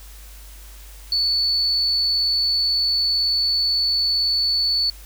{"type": "tone", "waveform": "sine", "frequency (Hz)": 4459, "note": "C#8", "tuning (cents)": 9, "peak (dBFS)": -17, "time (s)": [1.12, 4.9], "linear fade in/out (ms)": 2, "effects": ["added 50 Hz sine -39 dBFS peak until 5.05 s", "white hiss -46 dBFS RMS until 5.05 s"]}